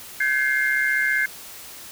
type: tone cluster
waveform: sine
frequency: 1550 / 1685 / 2111 Hz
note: G6 / G#6 / C7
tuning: -20 / +25 / +15 cents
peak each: -23 dBFS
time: 0.2-1.26 s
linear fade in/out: 5 ms
effects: white hiss -40 dBFS RMS until 1.91 s